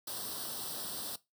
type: noise with comb filter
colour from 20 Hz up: white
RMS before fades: -40 dBFS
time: 0.07-1.16 s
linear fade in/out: 5 ms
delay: 0.22 ms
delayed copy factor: +0.8
effects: noise-tail reverb RT60 0.2 s tail -18 dB re dry + high-pass 100 Hz 12 dB/octave